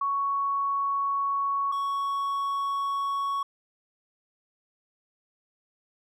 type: tone pair in turn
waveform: sine / triangle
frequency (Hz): 1113 / 1113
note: C#6 / C#6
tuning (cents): +7 / +7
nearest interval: unison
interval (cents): 0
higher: neither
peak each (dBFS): -24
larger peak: neither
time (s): 0.01-1.72 / 1.72-3.43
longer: neither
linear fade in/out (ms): 5
effects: none